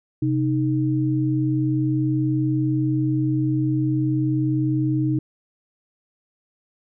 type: tone pair together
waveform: sine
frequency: 130.34 / 310 Hz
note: C3 / D#4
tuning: -6 / -6 cents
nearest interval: octave + minor third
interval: 1500 cents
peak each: -21 dBFS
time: 0.22-5.19 s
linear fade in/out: 5 ms
effects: none

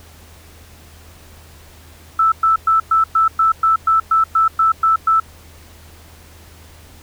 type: tone bursts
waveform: sine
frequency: 1318.5 Hz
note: E6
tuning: in tune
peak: -10 dBFS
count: 13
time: 2.19-5.2 s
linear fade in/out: 5 ms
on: 130 ms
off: 110 ms
effects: added 80 Hz sine -43 dBFS peak until 7.02 s + pink hiss -45 dBFS RMS until 7.02 s

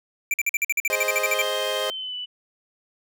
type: tone bursts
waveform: square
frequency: 2349 Hz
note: D7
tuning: in tune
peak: -20 dBFS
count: 15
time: 0.31-1.417 s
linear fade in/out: 2 ms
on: 29 ms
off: 48 ms
type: chord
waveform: sawtooth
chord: Ab major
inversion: none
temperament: equal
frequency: 415.3 / 523.3 / 622.3 Hz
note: Ab4 / C5 / Eb5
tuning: 0 / 0 / 0 cents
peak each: -28 / -24 / -24 dBFS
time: 0.9-1.9 s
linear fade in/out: 0 ms
type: tone with pitch glide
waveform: sine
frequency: 3154 to 2977 Hz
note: G7 to F#7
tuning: +10 to +10 cents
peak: -29 dBFS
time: 1.34-2.26 s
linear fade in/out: 20 ms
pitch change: -100 cents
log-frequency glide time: 1.82-2.15 s
effects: none

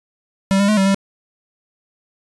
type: tone with pitch steps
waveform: square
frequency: 194.3 / 200.1 / 213.1 / 193.2 / 196 Hz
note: G3 / G3 / G#3 / G3 / G3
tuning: -15 / +36 / +45 / -25 / 0 cents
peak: -13 dBFS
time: 0.51-0.945 s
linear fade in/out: 0 ms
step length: 87 ms
effects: resampled to 24000 Hz

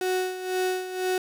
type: tone with tremolo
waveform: 35% pulse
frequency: 370 Hz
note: F#4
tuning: in tune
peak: -21 dBFS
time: 0.01-1.18 s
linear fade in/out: 2 ms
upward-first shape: sine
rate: 2 Hz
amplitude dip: 70%
effects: none

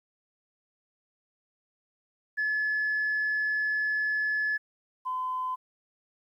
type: tone pair in turn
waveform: sine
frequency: 1716 / 1020.3 Hz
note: A6 / C6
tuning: -44 / -44 cents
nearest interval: major sixth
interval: 900 cents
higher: first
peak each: -24 / -28 dBFS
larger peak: first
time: 2.37-4.58 / 5.05-5.56 s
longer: first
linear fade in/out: 20 ms
effects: tanh soft clip ceiling -22 dBFS + 11-bit

